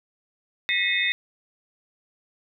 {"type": "tone cluster", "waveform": "sine", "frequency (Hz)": [1863, 1957, 2149, 2538, 3631], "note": ["A#6", "B6", "C7", "D#7", "A#7"], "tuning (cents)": [-2, -16, 46, 34, -46], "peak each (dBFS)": [-34, -25, -27, -29, -26], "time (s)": [0.69, 1.12], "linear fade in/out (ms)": 0, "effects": []}